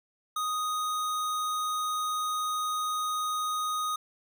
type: tone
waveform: square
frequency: 1244.5 Hz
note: D#6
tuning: in tune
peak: -29 dBFS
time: 0.36-3.96 s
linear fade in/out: 5 ms
effects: none